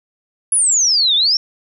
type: exponential two-way sweep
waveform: sine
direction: down then up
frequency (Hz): 10548 to 3443 to 5570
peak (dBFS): -11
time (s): 0.52-1.37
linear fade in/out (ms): 2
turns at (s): 1.15
effects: none